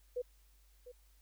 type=tone with echo; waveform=sine; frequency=493.9 Hz; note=B4; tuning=in tune; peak=-34 dBFS; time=0.16-0.22 s; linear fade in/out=10 ms; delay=700 ms; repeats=1; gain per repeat=-14 dB; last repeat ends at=0.92 s; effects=added 50 Hz sine -63 dBFS peak until 1.21 s + white hiss -72 dBFS RMS until 1.21 s